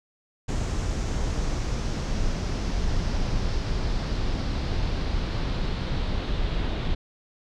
brown noise with low-pass filter sweep, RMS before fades -26 dBFS, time 0.48-6.95 s, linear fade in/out 10 ms, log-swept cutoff 6900 to 3700 Hz, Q 2.5, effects none

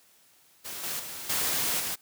white noise with level steps, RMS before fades -38 / -33 / -39 / -28 / -32 dBFS, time 0.64-1.96 s, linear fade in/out 20 ms, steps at 0.83 / 0.99 / 1.29 / 1.79 s, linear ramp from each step 10 ms, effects white hiss -61 dBFS RMS until 2.01 s + high-pass 80 Hz 12 dB/octave

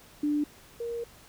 sine tone pair in turn, 295.3 / 468.8 Hz, D4 / A#4, +10 / +10 cents, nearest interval minor sixth, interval 800 cents, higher second, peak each -24 / -31 dBFS, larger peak first, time 0.23-0.44 / 0.8-1.04 s, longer second, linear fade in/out 5 ms, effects pink hiss -54 dBFS RMS until 1.28 s

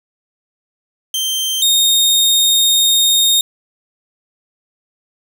sawtooth tone pair in turn, 3136 / 3697 Hz, G7 / A#7, 0 / -15 cents, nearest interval minor third, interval 285 cents, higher second, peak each -13 / -7 dBFS, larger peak second, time 1.14-1.62 / 1.62-3.41 s, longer second, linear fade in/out 2 ms, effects none

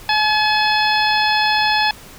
harmonic tone, 854 Hz, G#5, 48 cents sharp, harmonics 1 / 2 / 3 / 4 / 5 / 6, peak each -17 / -20 / -22 / -23 / -24 / -25 dBFS, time 0.09-1.91 s, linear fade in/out 2 ms, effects pink hiss -40 dBFS RMS until 2.18 s

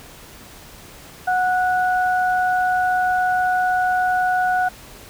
sine tone pair together, 735 / 1470 Hz, F#5 / F#6, -12 / -12 cents, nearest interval octave, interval 1200 cents, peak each -17 / -22 dBFS, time 1.27-4.69 s, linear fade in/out 10 ms, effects pink hiss -42 dBFS RMS until 5.09 s

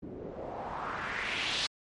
white noise with low-pass filter sweep, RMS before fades -36 dBFS, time 0.02-1.67 s, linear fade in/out 10 ms, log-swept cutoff 300 to 4300 Hz, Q 2.6, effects MP3 48 kbps

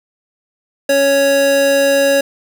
square tone pair together, 277.5 / 555 Hz, C#4 / C#5, +2 / +2 cents, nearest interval octave, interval 1200 cents, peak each -21 / -11 dBFS, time 0.89-2.21 s, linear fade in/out 5 ms, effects none

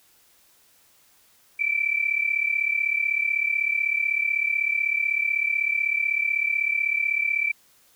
sine tone pair together, 2313 / 2349 Hz, D7 / D7, -27 / 0 cents, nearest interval unison, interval 27 cents, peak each -24 dBFS, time 1.59-7.52 s, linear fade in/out 10 ms, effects white hiss -59 dBFS RMS until 7.95 s

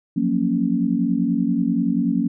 sine chord, Gb major seventh, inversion third, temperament equal, 174.61 / 185 / 233.1 / 277.2 Hz, F3 / Gb3 / Bb3 / Db4, 0 / 0 / 0 / 0 cents, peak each -26 / -24 / -21 / -22 dBFS, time 0.16-2.28 s, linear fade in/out 10 ms, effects none

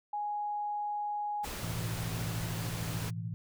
sine tone, 830.6 Hz, G#5, in tune, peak -32 dBFS, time 0.13-1.45 s, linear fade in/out 5 ms
pink noise, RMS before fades -40 dBFS, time 1.43-3.11 s, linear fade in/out 20 ms
sine chord, A suspended second, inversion none, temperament equal with one note detuned, 110 / 123.47 / 165.96 Hz, A2 / B2 / E3, 0 / 0 / +12 cents, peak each -37 / -43 / -39 dBFS, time 1.63-3.34 s, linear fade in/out 0 ms
effects none

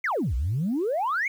sine exponential two-way sweep, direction down then up, 2288 to 56.7 to 2288 Hz, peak -22 dBFS, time 0.04-1.28 s, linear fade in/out 5 ms, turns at 0.35 s, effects tanh soft clip ceiling -19 dBFS + 9-bit

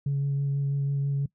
sine tone with vibrato, 140 Hz, C#3, 18 cents sharp, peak -22 dBFS, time 0.06-1.26 s, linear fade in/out 5 ms, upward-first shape sine, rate 6.1 Hz, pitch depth 11 cents each way, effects noise-tail reverb RT60 0.1 s tail -21 dB re dry + tanh soft clip ceiling -21 dBFS

